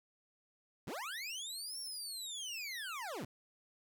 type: linear two-way sweep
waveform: 25% pulse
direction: up then down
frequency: 88.3 to 5550 to 88.3 Hz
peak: -37 dBFS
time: 0.87-3.25 s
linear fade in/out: 5 ms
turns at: 1.79 s
effects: 12-bit